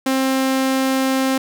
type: tone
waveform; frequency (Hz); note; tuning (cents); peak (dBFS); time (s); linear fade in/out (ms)
sawtooth; 264.8; C4; +21; -12; 0.06-1.38; 5
effects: none